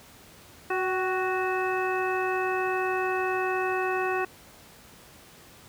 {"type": "harmonic tone with a mistuned harmonic", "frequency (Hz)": 370.6, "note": "F#4", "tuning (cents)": 3, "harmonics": [1, 2, 3, 4, 5, 7], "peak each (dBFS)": [-28, -31, -33, -34, -35, -36], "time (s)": [0.7, 4.25], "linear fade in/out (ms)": 5, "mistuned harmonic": 2, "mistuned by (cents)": 37, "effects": ["pink hiss -51 dBFS RMS until 5.68 s", "high-pass 60 Hz 12 dB/octave"]}